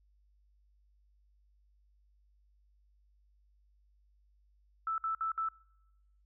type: tone bursts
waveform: sine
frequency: 1318.5 Hz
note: E6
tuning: in tune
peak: -31 dBFS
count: 4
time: 4.87-5.487 s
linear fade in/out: 2 ms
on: 110 ms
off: 59 ms
effects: noise-tail reverb RT60 1.0 s tail -26 dB re dry + added 50 Hz sine -65 dBFS peak until 6.25 s